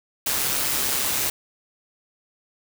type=noise with amplitude modulation; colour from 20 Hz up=white; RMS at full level=-22 dBFS; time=0.26-1.3 s; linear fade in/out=5 ms; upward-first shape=sine; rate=135 Hz; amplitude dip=40%; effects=none